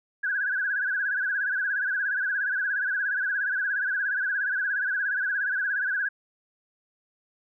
sine tone with vibrato, 1572 Hz, G6, 4 cents sharp, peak -24 dBFS, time 0.23-6.09 s, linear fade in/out 10 ms, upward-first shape sine, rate 17 Hz, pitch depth 110 cents each way, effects none

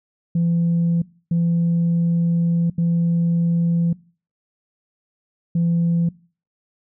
sine tone bursts at uneven times, 169.4 Hz, E3, 48 cents sharp, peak -14 dBFS, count 4, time 0.35-1.02 / 1.31-2.7 / 2.78-3.93 / 5.55-6.09 s, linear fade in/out 5 ms, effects noise-tail reverb RT60 0.4 s tail -22 dB re dry + tanh soft clip ceiling -13 dBFS

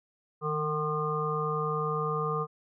harmonic tone with a mistuned harmonic, 151.7 Hz, D#3, 44 cents flat, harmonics 1 / 3 / 5 / 7 / 8, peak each -33 / -32 / -41 / -36 / -32 dBFS, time 0.41-2.47 s, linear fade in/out 50 ms, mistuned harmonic 1, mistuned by +35 cents, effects none

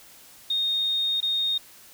sine tone with dropouts, 3699 Hz, A#7, 14 cents flat, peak -22 dBFS, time 0.5-1.58 s, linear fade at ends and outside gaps 5 ms, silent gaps 1.205-1.227 s, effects white hiss -50 dBFS RMS until 1.93 s

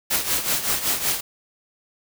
white noise with tremolo, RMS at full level -20 dBFS, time 0.1-1.21 s, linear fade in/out 10 ms, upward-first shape triangle, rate 5.3 Hz, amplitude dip 75%, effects none

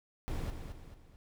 brown noise with echo, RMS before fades -36 dBFS, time 0.28-0.5 s, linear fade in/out 0 ms, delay 220 ms, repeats 3, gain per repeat -7 dB, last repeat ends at 1.16 s, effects none

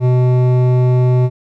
sine tone with hard clipping, 125.5 Hz, B2, 28 cents sharp, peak -11 dBFS, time 0-1.3 s, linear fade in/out 50 ms, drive 12 dB, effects none

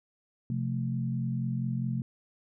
sine chord, F major, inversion second, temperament equal with one note detuned, 129.98 / 174.61 / 220 Hz, C3 / F3 / A3, -11 / 0 / 0 cents, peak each -30 / -36 / -34 dBFS, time 0.5-2.02 s, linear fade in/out 2 ms, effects none

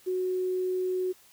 sine tone with quantisation, 368.6 Hz, F#4, 7 cents flat, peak -26 dBFS, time 0.06-1.13 s, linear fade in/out 20 ms, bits 9, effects white hiss -58 dBFS RMS until 1.32 s

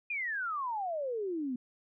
sine exponential sweep, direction down, 2489 to 240 Hz, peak -32 dBFS, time 0.1-1.56 s, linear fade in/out 5 ms, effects none

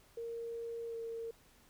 sine tone with pitch glide, 463.8 to 457.9 Hz, A#4 to A#4, -9 to -31 cents, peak -39 dBFS, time 0.17-1.31 s, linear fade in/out 5 ms, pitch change -22 cents, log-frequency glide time 0.87-0.96 s, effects pink hiss -65 dBFS RMS until 1.69 s

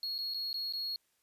triangle tone with dropouts, 4315 Hz, C#8, 47 cents flat, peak -33 dBFS, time 0.03-0.96 s, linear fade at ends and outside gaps 1 ms, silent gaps 0.181-0.187 / 0.338-0.344 / 0.53-0.542 / 0.725-0.735 s, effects white hiss -75 dBFS RMS until 1.22 s + resampled to 32000 Hz

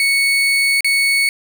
35% pulse tone with dropouts, 2217 Hz, C#7, in tune, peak -11 dBFS, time 0-1.29 s, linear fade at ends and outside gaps 1 ms, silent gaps 0.807-0.845 s, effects none

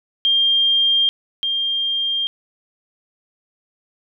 sine tone pair in turn, 3200 / 3200 Hz, G7 / G7, +35 / +35 cents, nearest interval unison, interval 0 cents, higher neither, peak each -13 / -18 dBFS, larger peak first, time 0.25-1.09 / 1.43-2.27 s, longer neither, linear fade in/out 0 ms, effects none

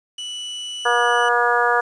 40% pulse tone, 2960 Hz, F#7, in tune, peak -27 dBFS, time 0.18-1.29 s, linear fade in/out 5 ms
harmonic tone, 240 Hz, B3, 49 cents flat, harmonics 2 / 3 / 4 / 5 / 6 / 7, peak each -22 / -22 / -22 / -22 / -22 / -22 dBFS, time 0.85-1.81 s, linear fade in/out 10 ms
effects resampled to 22050 Hz + 8-bit

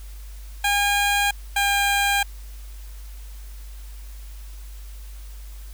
15% pulse tone pair in turn, 811 / 803.5 Hz, G#5 / G5, -41 / +43 cents, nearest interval unison, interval 16 cents, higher first, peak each -12 dBFS, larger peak neither, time 0.64-1.31 / 1.56-2.23 s, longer neither, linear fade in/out 5 ms, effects added 50 Hz sine -35 dBFS peak until 5.73 s + white hiss -50 dBFS RMS until 5.73 s

